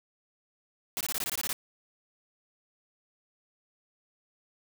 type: noise bursts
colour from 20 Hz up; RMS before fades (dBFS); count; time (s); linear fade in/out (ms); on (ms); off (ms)
white; -32; 10; 0.97-1.529; 0; 37; 21
effects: none